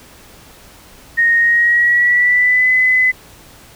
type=tone with pitch glide; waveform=sine; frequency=1860 to 2017 Hz; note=A#6 to B6; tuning=-4 to +36 cents; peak=-9 dBFS; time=1.17-3.12 s; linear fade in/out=20 ms; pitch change=+140 cents; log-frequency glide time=1.38-2.71 s; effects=pink hiss -42 dBFS RMS until 3.75 s